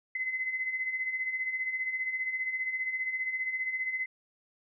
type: beating tone pair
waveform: sine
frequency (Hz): 2030 / 2045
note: B6 / C7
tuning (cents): +47 / -40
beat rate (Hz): 15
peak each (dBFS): -38 / -31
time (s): 0.15-4.06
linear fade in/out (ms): 5
effects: none